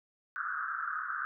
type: band-pass noise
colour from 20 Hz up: pink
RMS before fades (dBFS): -36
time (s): 0.36-1.25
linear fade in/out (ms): 0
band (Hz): 1200 to 1600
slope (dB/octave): 96
effects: none